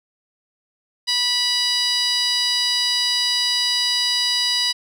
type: tone with band-pass filter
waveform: 15% pulse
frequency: 980 Hz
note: B5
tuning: 14 cents flat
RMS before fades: -20 dBFS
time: 1.07-4.73 s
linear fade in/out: 20 ms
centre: 5000 Hz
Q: 3.5
effects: none